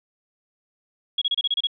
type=tone bursts; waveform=sine; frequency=3322 Hz; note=G#7; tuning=in tune; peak=-19 dBFS; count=8; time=1.18-1.671 s; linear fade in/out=5 ms; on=36 ms; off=29 ms; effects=none